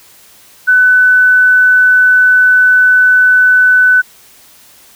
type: tone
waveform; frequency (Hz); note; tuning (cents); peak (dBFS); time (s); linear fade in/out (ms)
sine; 1500; F#6; +23; -4; 0.67-4.02; 20
effects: white hiss -42 dBFS RMS until 4.95 s